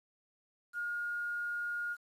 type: tone with quantisation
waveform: sine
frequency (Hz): 1426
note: F6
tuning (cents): +36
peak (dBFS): -34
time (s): 0.73-1.97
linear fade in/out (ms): 50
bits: 10
effects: resampled to 32000 Hz